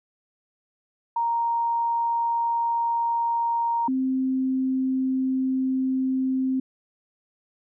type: tone pair in turn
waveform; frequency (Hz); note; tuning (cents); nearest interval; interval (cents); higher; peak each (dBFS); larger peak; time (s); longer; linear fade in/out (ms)
sine; 932.3 / 261.6; A#5 / C4; 0 / 0; octave + minor seventh; 2200; first; -21; neither; 1.16-3.88 / 3.88-6.6; neither; 5
effects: none